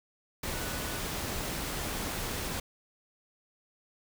sine tone in noise, 1480 Hz, F#6, in tune, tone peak -45 dBFS, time 0.53-0.99 s, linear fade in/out 5 ms, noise pink, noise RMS -35 dBFS, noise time 0.43-2.6 s, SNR -13 dB, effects none

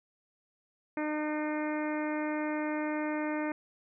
harmonic tone, 303.6 Hz, D#4, 42 cents flat, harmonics 1 / 2 / 3 / 4 / 5 / 6 / 7 / 8, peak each -32 / -37 / -40 / -45 / -44 / -44 / -44 / -49 dBFS, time 0.97-3.52 s, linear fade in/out 2 ms, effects none

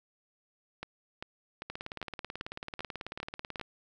two click trains, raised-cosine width 0.3 ms, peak -22 / -22 dBFS, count 8 / 36, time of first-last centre 0.83-3.597 / 1.7-3.613 s, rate 2.53 / 18.3 Hz, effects none

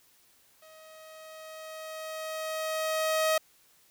sawtooth tone with level ramp, 632 Hz, D#5, 27 cents sharp, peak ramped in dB -48 to -19 dBFS, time 0.62-3.38 s, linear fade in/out 5 ms, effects white hiss -63 dBFS RMS until 3.9 s

